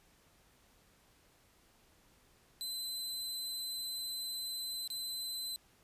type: tone with dropouts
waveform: sawtooth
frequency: 4044 Hz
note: B7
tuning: 40 cents sharp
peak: -35 dBFS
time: 2.61-5.56 s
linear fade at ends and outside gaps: 0 ms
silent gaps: 4.876-4.902 s
effects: pink hiss -67 dBFS RMS until 5.83 s + resampled to 32000 Hz